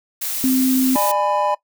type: noise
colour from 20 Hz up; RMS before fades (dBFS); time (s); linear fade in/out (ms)
blue; -24; 0.21-1.12; 10
type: tone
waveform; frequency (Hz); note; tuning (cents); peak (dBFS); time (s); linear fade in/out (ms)
sine; 260; C4; -11; -14; 0.44-0.96; 0
type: chord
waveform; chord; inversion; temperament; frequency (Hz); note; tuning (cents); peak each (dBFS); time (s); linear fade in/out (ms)
triangle; G# diminished; second; just; 598 / 830.6 / 996.7; D5 / G#5 / B5; +31 / 0 / +16; -19; 0.95-1.55; 10
effects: noise-tail reverb RT60 0.1 s tail -19 dB re dry